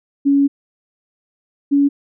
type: tone pair in turn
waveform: sine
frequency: 280.2 / 282.6 Hz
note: C#4 / C#4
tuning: +19 / +34 cents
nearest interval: unison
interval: 15 cents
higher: second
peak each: -10 dBFS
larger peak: neither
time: 0.25-0.48 / 1.71-1.89 s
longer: first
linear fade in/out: 20 ms
effects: none